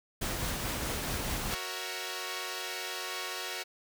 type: noise with tremolo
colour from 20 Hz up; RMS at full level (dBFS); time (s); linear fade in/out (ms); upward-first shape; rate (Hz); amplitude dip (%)
pink; -33; 0.21-1.55; 10; triangle; 4.7; 25
type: chord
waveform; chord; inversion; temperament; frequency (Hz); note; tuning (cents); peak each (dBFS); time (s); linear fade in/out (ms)
5% pulse; F# dominant seventh; none; equal; 370 / 466.2 / 554.4 / 659.3; F#4 / A#4 / C#5 / E5; 0 / 0 / 0 / 0; -28 / -29 / -31 / -32; 1.5-3.64; 20
effects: none